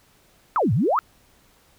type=exponential two-way sweep; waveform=sine; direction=down then up; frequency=1379 to 98 to 1379 Hz; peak=-17 dBFS; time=0.56-0.99 s; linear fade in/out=0 ms; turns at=0.73 s; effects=pink hiss -58 dBFS RMS until 1.78 s